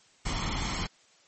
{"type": "noise with comb filter", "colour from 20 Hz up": "pink", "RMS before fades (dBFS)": -31, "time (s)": [0.25, 0.87], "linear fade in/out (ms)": 10, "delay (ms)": 0.93, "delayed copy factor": 0.5, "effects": ["white hiss -61 dBFS RMS until 1.27 s", "MP3 32 kbps"]}